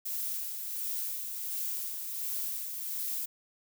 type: noise with tremolo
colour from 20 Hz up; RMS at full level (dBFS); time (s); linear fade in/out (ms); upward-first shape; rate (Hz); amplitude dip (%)
violet; -34; 0.05-3.26; 10; sine; 1.4; 40
effects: none